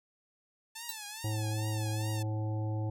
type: tone with vibrato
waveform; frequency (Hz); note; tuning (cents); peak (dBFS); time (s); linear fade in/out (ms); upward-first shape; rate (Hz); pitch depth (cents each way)
5% pulse; 880; A5; 0; -29; 0.75-2.23; 10; triangle; 2.4; 140
type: tone with exponential decay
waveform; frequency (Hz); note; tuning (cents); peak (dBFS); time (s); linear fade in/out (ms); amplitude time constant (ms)
10% pulse; 3951; B7; 0; -24; 0.89-0.97; 2; 17
type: harmonic tone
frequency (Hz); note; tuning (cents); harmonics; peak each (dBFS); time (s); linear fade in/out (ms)
108; A2; -32; 1 / 3 / 5 / 7 / 8; -31 / -41 / -45 / -48 / -49; 1.24-2.9; 5
effects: none